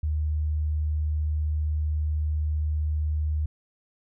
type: tone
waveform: sine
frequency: 76.3 Hz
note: D#2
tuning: 33 cents flat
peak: -23 dBFS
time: 0.03-3.46 s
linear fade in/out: 5 ms
effects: none